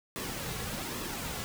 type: noise with flanger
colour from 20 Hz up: pink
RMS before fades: -37 dBFS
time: 0.16-1.44 s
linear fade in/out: 0 ms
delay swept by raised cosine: 1.3 to 3.3 ms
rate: 1.2 Hz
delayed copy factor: -0.5
effects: none